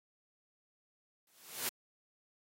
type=noise with exponential growth; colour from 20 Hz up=white; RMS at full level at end=-33 dBFS; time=1.27-1.69 s; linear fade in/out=2 ms; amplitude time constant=91 ms; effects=high-pass 150 Hz 12 dB/octave + AAC 48 kbps